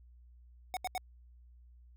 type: tone bursts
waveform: square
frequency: 740 Hz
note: F#5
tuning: in tune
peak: -34 dBFS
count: 3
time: 0.74-0.978 s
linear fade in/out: 0 ms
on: 28 ms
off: 77 ms
effects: added 60 Hz sine -55 dBFS peak until 1.96 s